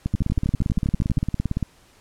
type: two click trains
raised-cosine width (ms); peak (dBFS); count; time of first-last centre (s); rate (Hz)
5; -10 / -10; 15 / 27; 0.06-1.18 / 0.15-1.627; 12.5 / 17.6
effects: pink hiss -55 dBFS RMS until 2 s + low-pass 11000 Hz 12 dB/octave